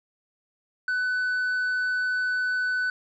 sine tone with tanh clipping, 1499 Hz, F#6, 22 cents sharp, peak -24 dBFS, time 0.88-2.9 s, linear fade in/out 2 ms, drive 3 dB, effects none

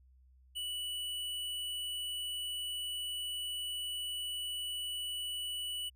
square tone, 2956 Hz, F#7, 2 cents flat, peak -37 dBFS, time 0.55-5.9 s, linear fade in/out 20 ms, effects added 64 Hz sine -60 dBFS peak until 5.95 s

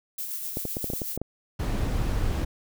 violet noise with tremolo, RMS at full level -32 dBFS, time 0.18-1.17 s, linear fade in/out 5 ms, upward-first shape sine, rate 7.9 Hz, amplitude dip 35%
clicks, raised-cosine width 2 ms, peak -17 dBFS, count 9, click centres 0.571 / 0.653 / 0.769 / 0.843 / 0.901 / 0.935 / 1.018 / 1.176 / 1.216 s
brown noise, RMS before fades -26 dBFS, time 1.59-2.45 s, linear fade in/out 10 ms
effects none

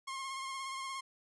sawtooth tone with vibrato, 1072 Hz, C6, 42 cents sharp, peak -35 dBFS, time 0.07-1.01 s, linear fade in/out 10 ms, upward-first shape sine, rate 17 Hz, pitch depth 29 cents each way, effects resampled to 24000 Hz

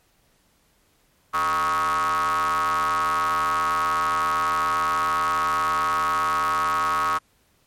square ring-modulated tone, 82.41 Hz, E2, in tune, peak -18 dBFS, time 1.33-7.19 s, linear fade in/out 20 ms, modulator 1190 Hz, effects pink hiss -63 dBFS RMS until 7.66 s + MP3 64 kbps

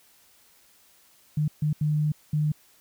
sine tone bursts at uneven times, 151.1 Hz, D3, 50 cents sharp, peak -21 dBFS, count 4, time 1.37-1.48 / 1.62-1.73 / 1.81-2.12 / 2.33-2.52 s, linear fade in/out 5 ms, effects white hiss -59 dBFS RMS until 2.8 s

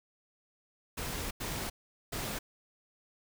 pink noise bursts at uneven times, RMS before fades -37 dBFS, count 3, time 0.97-1.31 / 1.4-1.7 / 2.12-2.39 s, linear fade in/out 10 ms, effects none

